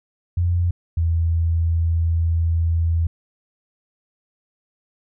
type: tone pair in turn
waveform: sine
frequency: 87.31 / 82.98 Hz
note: F2 / E2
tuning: 0 / +12 cents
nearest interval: minor second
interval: 88 cents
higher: first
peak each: -16 dBFS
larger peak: neither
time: 0.37-0.71 / 0.97-3.07 s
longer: second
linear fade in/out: 5 ms
effects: none